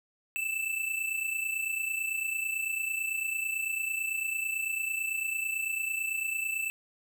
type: tone pair together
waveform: square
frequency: 2637 / 2666 Hz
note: E7 / E7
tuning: 0 / +19 cents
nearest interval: unison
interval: 19 cents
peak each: -32 / -36 dBFS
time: 0.36-6.7 s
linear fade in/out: 0 ms
effects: none